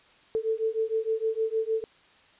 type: beating tone pair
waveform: sine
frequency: 440.7 / 447.2 Hz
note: A4 / A4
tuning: +3 / +28 cents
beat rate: 6.5 Hz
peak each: -28 dBFS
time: 0.35-1.84 s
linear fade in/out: 0 ms
effects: white hiss -58 dBFS RMS until 2.39 s + resampled to 8000 Hz